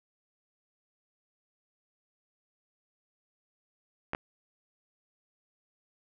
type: clicks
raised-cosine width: 0.5 ms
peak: -17 dBFS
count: 2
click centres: 4.134 / 4.149 s
effects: none